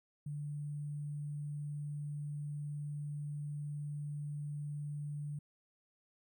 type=tone with sample-and-hold; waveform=sine; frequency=146.83 Hz; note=D3; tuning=in tune; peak=-38 dBFS; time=0.26-5.39 s; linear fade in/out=5 ms; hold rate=8820 Hz; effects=none